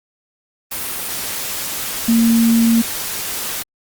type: tone in noise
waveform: sine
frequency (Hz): 230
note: A#3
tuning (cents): -23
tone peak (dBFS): -10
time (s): 2.08-2.82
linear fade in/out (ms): 10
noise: white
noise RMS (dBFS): -24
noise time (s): 0.71-3.63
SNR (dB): +11
effects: Opus 32 kbps